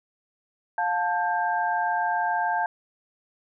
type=tone cluster; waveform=sine; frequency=709 / 882 / 1588 Hz; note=F5 / A5 / G6; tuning=+26 / +4 / +22 cents; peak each=-27 / -25 / -29 dBFS; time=0.78-2.66 s; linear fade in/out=2 ms; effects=none